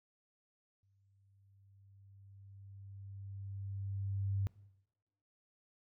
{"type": "tone with exponential growth", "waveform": "sine", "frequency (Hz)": 98.4, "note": "G2", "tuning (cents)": 7, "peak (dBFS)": -31, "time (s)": [0.83, 4.47], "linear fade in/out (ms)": 0, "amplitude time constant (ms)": 790, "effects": ["noise-tail reverb RT60 0.9 s tail -21 dB re dry"]}